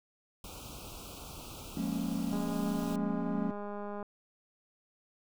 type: band-stop noise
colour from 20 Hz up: pink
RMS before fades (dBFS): -46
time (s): 0.44-2.96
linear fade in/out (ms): 2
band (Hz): 1400 to 2400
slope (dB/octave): 96
type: chord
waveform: triangle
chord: Bb minor seventh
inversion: second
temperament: equal with one note detuned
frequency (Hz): 176.24 / 207.7 / 233.1 / 277.2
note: F3 / Ab3 / Bb3 / Db4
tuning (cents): +16 / 0 / 0 / 0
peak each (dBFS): -35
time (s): 1.77-3.51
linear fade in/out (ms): 2
type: click train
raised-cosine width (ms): 1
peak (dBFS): -28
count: 349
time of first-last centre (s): 2.33-4.028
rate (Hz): 205
effects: none